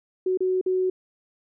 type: tone with dropouts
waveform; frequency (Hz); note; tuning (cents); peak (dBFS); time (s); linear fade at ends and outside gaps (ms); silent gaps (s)
sine; 371.3; F#4; +6; -20; 0.26-0.9; 5; 0.374-0.405 / 0.613-0.661
effects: none